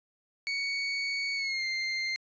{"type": "tone with pitch glide", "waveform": "30% pulse", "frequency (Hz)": [2233, 2096], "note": ["C#7", "C7"], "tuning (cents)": [12, 2], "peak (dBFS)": -27, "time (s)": [0.47, 2.16], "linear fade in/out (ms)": 0, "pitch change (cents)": -110, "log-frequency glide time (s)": [1.35, 1.65], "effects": ["resampled to 16000 Hz"]}